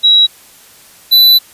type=tone pair in turn; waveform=sine / square; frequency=3873 / 3982 Hz; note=B7 / B7; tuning=-35 / +14 cents; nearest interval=unison; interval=49 cents; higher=second; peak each=-4 / -4 dBFS; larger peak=neither; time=0.03-0.27 / 1.11-1.39 s; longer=second; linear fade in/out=20 ms; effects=white hiss -41 dBFS RMS until 1.53 s + resampled to 32000 Hz